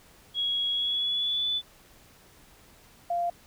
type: tone with pitch glide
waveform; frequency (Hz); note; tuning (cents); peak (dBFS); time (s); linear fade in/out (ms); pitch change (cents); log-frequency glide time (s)
sine; 3322 to 3483; G#7 to A7; 0 to -18; -25; 0.34-1.62; 50; +82; 0.71-1.48
type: tone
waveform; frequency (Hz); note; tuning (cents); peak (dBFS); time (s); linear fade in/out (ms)
sine; 694; F5; -11; -25; 3.1-3.3; 5
effects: pink hiss -56 dBFS RMS until 3.46 s